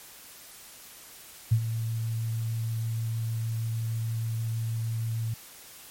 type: tone with ADSR envelope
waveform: sine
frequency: 113.3 Hz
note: A#2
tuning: 49 cents flat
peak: -16 dBFS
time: 1.51-5.34 s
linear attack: 13 ms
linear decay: 72 ms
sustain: -11 dB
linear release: 4 ms
effects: white hiss -48 dBFS RMS until 5.9 s + MP3 64 kbps